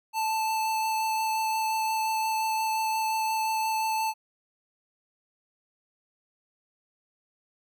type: tone with vibrato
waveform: square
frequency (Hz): 880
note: A5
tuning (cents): 0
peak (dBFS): -26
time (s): 0.13-4.14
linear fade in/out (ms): 50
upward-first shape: sine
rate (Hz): 5.7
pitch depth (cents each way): 9
effects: none